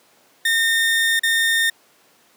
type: tone with dropouts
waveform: 30% pulse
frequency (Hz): 1825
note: A#6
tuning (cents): -37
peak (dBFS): -13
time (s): 0.45-1.7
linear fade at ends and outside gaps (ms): 5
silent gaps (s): 1.195-1.233
effects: pink hiss -55 dBFS RMS until 2.36 s + high-pass 300 Hz 12 dB/octave